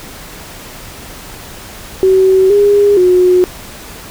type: tone with pitch steps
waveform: sine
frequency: 378.9 / 407.6 / 363.1 Hz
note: F#4 / G#4 / F#4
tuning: +41 / -32 / -33 cents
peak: -5 dBFS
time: 2.03-3.44 s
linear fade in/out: 0 ms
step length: 470 ms
effects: pink hiss -31 dBFS RMS until 4.1 s